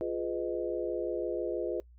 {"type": "chord", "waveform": "sine", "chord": "F half-diminished seventh", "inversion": "none", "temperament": "equal with one note detuned", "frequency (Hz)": [349.2, 415.3, 501.9, 622.3], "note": ["F4", "Ab4", "Cb5", "Eb5"], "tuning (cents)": [0, 0, 28, 0], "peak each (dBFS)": [-34, -37, -36, -38], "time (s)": [0.01, 1.8], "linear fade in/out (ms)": 0, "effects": ["noise-tail reverb RT60 0.1 s tail -24 dB re dry", "added 60 Hz sine -53 dBFS peak until 1.98 s"]}